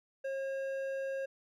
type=tone with hard clipping; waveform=sine; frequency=540 Hz; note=C#5; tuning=45 cents flat; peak=-36 dBFS; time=0.24-1.26 s; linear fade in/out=10 ms; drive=8 dB; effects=none